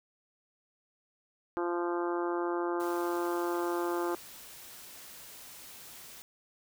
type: harmonic tone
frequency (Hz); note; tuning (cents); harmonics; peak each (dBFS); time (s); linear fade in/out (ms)
173.6; F3; -10; 2 / 3 / 4 / 5 / 6 / 7 / 8 / 9; -31 / -40 / -41 / -39 / -41 / -41 / -46 / -48; 1.57-4.15; 0
type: noise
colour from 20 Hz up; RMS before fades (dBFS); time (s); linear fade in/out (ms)
white; -49; 2.8-6.22; 0
effects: none